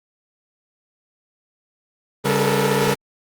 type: tone cluster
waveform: sawtooth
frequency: 139.7 / 198.7 / 431.4 / 448.3 / 481.8 Hz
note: C#3 / G3 / A4 / A4 / B4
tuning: +14 / +24 / -34 / +32 / -43 cents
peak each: -19 dBFS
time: 2.24-2.95 s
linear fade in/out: 20 ms
effects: Opus 24 kbps